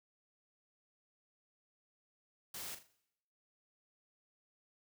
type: noise with echo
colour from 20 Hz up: white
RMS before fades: -45 dBFS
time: 2.54-2.75 s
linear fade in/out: 5 ms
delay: 40 ms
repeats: 3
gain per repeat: -9 dB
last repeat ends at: 2.87 s
effects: noise-tail reverb RT60 0.8 s tail -20 dB re dry